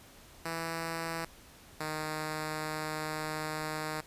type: tone pair in turn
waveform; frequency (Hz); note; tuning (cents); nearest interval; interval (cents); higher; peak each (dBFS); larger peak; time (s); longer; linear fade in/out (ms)
5% pulse; 164.81 / 154.86; E3 / D#3; 0 / -8; minor second; 108; first; -23; neither; 0.45-1.25 / 1.8-4.01; second; 5
effects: pink hiss -55 dBFS RMS until 4.06 s + resampled to 32000 Hz